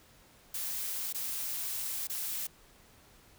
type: noise with dropouts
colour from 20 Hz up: blue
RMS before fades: -36 dBFS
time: 0.54-2.47 s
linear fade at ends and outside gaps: 5 ms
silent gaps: 1.128-1.145 / 2.072-2.096 s
effects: pink hiss -60 dBFS RMS until 3.38 s